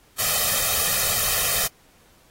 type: noise with comb filter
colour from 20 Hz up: white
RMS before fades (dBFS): -22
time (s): 0.18-1.68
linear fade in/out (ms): 20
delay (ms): 1.6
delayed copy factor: +0.95
effects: pink hiss -57 dBFS RMS until 2.3 s + AAC 48 kbps